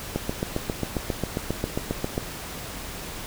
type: click train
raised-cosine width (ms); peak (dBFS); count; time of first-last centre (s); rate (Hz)
2; -11; 16; 0.16-2.179; 7.43
effects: pink hiss -36 dBFS RMS until 3.26 s